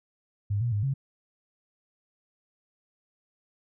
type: tone with pitch steps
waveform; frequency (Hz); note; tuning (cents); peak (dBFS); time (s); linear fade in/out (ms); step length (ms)
sine; 101.8 / 119.6 / 103 / 136.2; G#2 / A#2 / G#2 / C#3; -34 / +45 / -14 / -30; -24; 0.5-0.94; 10; 110
effects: none